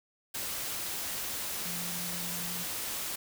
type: tone in noise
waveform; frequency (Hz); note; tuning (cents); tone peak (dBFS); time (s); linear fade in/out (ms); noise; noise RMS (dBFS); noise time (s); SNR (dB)
sine; 174.7; F3; +1; -42; 1.65-2.64; 10; white; -36; 0.34-3.16; -9
effects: none